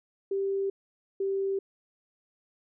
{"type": "tone pair in turn", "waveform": "sine", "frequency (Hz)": [392, 390.1], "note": ["G4", "G4"], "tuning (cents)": [0, -8], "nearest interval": "unison", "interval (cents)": 8, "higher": "first", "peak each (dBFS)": -26, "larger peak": "neither", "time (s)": [[0.31, 0.7], [1.2, 1.59]], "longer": "neither", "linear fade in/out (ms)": 5, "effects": []}